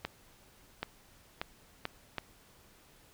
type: accelerating click train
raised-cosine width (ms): 0.3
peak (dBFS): -18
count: 5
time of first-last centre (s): 0.05-2.183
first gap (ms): 780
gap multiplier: 0.75
effects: pink hiss -61 dBFS RMS until 3.13 s